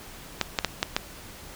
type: clicks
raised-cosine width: 0.2 ms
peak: -5 dBFS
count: 5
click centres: 0.413 / 0.588 / 0.647 / 0.829 / 0.965 s
effects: pink hiss -44 dBFS RMS until 1.55 s